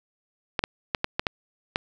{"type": "clicks", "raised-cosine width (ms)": 0.3, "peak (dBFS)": -7, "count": 7, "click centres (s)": [0.592, 0.639, 0.948, 1.044, 1.195, 1.268, 1.759], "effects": ["8-bit"]}